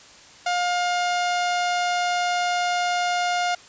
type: tone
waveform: sawtooth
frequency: 710 Hz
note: F5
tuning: 28 cents sharp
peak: -17 dBFS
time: 0.46-3.55 s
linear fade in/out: 5 ms
effects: white hiss -47 dBFS RMS until 3.68 s + resampled to 16000 Hz